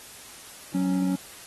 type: tone pair together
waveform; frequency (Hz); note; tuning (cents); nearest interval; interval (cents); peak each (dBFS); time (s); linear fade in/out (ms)
triangle; 185.1 / 277.3; F#3 / C#4; +1 / +1; perfect fifth; 700; -23 / -23; 0.74-1.16; 10
effects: white hiss -45 dBFS RMS until 1.46 s + AAC 32 kbps